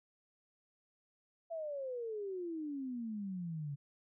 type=exponential sweep; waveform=sine; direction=down; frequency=676 to 138.59 Hz; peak=-38 dBFS; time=1.5-3.76 s; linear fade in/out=20 ms; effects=none